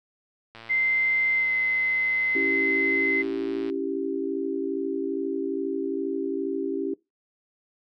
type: click train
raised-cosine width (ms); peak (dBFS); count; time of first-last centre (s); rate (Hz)
0.3; -27; 360; 0.55-3.699; 114
type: tone with pitch glide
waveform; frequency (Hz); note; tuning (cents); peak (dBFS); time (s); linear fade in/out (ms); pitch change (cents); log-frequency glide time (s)
sine; 2079 to 2053; C7 to C7; -12 to -33; -21; 0.69-3.23; 20; -21; 1.34-1.54
type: chord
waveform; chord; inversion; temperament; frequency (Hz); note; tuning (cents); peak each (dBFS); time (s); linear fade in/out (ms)
sine; C# diminished; none; equal; 277.2 / 329.6 / 392; C#4 / E4 / G4; 0 / 0 / 0; -30 / -31 / -29; 2.35-6.94; 5
effects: noise-tail reverb RT60 0.2 s tail -21 dB re dry